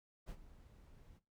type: noise with ADSR envelope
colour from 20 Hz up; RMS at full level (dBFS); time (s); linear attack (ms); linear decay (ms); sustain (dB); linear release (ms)
brown; -44; 0.26-1.2; 38; 59; -16; 36
effects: noise-tail reverb RT60 0.3 s tail -18 dB re dry